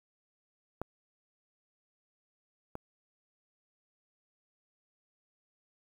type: clicks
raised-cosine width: 1 ms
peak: -21 / -25 dBFS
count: 2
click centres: 0.816 / 2.754 s
effects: 9-bit